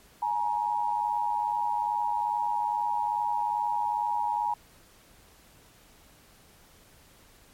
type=tone pair together; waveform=sine; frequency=843 / 945.4 Hz; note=G#5 / A#5; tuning=+26 / +24 cents; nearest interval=major second; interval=198 cents; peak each=-28 dBFS; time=0.22-4.54 s; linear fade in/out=5 ms; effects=pink hiss -57 dBFS RMS until 7.53 s + MP3 64 kbps